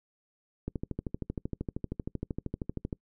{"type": "click train", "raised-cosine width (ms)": 3, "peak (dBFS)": -20, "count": 30, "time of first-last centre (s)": [0.68, 2.928], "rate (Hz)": 12.9, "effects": ["noise-tail reverb RT60 0.1 s tail -25 dB re dry"]}